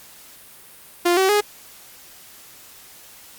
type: tone with pitch steps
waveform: sawtooth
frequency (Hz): 349.2 / 380.8 / 415.3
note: F4 / F#4 / G#4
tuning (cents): 0 / +50 / 0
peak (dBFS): -11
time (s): 1.05-1.41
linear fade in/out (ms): 10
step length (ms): 120
effects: white hiss -45 dBFS RMS until 3.38 s + Opus 48 kbps